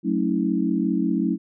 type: chord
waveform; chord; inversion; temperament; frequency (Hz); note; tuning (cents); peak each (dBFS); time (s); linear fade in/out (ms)
sine; F# minor seventh; none; equal with one note detuned; 185 / 220 / 277.2 / 322.5; F#3 / A3 / C#4 / E4; 0 / 0 / 0 / -38; -25; 0.03-1.38; 50
effects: none